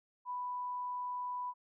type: tone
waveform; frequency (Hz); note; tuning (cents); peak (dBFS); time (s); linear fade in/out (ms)
sine; 990; B5; +4; -36; 0.25-1.54; 50
effects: none